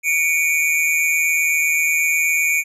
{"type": "tone pair together", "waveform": "square", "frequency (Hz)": [2254, 2413], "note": ["C#7", "D7"], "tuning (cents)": [28, 46], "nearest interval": "minor second", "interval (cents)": 118, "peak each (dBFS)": -19, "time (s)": [0.03, 2.64], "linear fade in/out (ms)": 50, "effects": ["resampled to 32000 Hz"]}